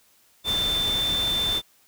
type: tone in noise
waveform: sine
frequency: 3550 Hz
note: A7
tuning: 15 cents sharp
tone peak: -22 dBFS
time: 0.44-1.62 s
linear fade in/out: 50 ms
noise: pink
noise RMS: -32 dBFS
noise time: 0.44-1.62 s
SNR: +7 dB
effects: white hiss -60 dBFS RMS until 1.87 s